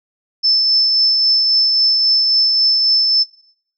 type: tone with tremolo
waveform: sine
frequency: 5274 Hz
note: E8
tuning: in tune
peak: -10 dBFS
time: 0.43-3.24 s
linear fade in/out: 20 ms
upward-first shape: triangle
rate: 3.7 Hz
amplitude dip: 30%
effects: noise-tail reverb RT60 0.6 s tail -17 dB re dry